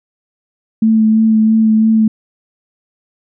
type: tone with vibrato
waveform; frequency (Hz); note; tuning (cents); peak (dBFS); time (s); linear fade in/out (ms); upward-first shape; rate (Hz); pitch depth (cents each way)
sine; 220; A3; 0; -7; 0.82-2.08; 5; sine; 3; 16
effects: none